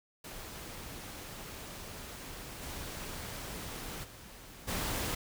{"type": "noise with level steps", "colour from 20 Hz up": "pink", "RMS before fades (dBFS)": [-45, -42, -51, -35], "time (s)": [0.24, 5.15], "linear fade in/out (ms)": 5, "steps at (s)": [2.61, 4.03, 4.67], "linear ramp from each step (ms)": 20, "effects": []}